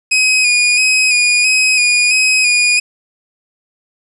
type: tone with vibrato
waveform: sawtooth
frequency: 2489 Hz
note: D#7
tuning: in tune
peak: -6 dBFS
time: 0.11-2.8 s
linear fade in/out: 10 ms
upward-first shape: square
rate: 1.5 Hz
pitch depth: 30 cents each way
effects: resampled to 24000 Hz + 7-bit